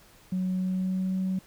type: tone with pitch glide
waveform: sine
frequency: 185 to 187.8 Hz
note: F#3 to F#3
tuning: 0 to +26 cents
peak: -24 dBFS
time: 0.32-1.39 s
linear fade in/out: 5 ms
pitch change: +26 cents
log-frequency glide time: 0.54-1.15 s
effects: tanh soft clip ceiling -22 dBFS + pink hiss -56 dBFS RMS until 1.46 s